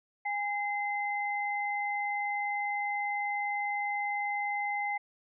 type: tone pair together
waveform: sine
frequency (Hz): 818 / 2065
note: G#5 / C7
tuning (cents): -26 / -23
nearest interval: octave + major third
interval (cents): 1603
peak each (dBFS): -32 / -33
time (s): 0.25-4.98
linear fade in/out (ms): 10
effects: none